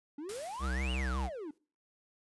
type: exponential two-way sweep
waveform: triangle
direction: up then down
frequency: 277.2 to 3005 to 277.2 Hz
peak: -37 dBFS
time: 0.18-1.51 s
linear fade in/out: 5 ms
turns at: 0.92 s
type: noise with exponential decay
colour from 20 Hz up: white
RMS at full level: -44 dBFS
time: 0.29-1.58 s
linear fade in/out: 2 ms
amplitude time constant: 280 ms
type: tone with vibrato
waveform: square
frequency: 65 Hz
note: C2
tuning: 11 cents flat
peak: -33 dBFS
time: 0.59-1.3 s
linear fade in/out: 50 ms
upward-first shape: sine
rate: 5.4 Hz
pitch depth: 55 cents each way
effects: noise-tail reverb RT60 0.4 s tail -24 dB re dry + resampled to 24000 Hz